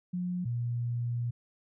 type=tone pair in turn; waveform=sine; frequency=179.2 / 119.6 Hz; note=F3 / A#2; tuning=+45 / +45 cents; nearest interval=perfect fifth; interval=700 cents; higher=first; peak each=-30 / -29 dBFS; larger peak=second; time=0.13-0.45 / 0.45-1.31 s; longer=second; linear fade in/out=10 ms; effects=none